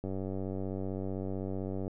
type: click train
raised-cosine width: 2 ms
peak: -24 dBFS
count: 177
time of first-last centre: 0.04-1.879 s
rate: 95.7 Hz
effects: none